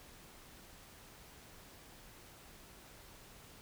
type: silence
effects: pink hiss -57 dBFS RMS until 3.61 s